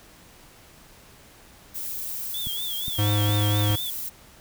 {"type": "noise", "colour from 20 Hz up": "violet", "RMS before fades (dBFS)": -32, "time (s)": [1.74, 4.1], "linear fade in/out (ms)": 20}
{"type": "tone with vibrato", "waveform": "sine", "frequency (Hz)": 3399, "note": "G#7", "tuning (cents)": 39, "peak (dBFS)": -30, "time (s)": [2.34, 3.9], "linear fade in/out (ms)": 2, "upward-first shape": "triangle", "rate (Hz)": 4.2, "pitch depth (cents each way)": 120}
{"type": "click train", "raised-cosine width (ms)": 5, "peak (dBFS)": -23, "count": 4, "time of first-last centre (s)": [2.47, 3.705], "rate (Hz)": 2.43}
{"type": "tone", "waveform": "square", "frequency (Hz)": 103.83, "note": "G#2", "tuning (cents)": 0, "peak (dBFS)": -21, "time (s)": [2.98, 3.76], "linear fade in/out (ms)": 10}
{"effects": ["pink hiss -51 dBFS RMS until 4.4 s"]}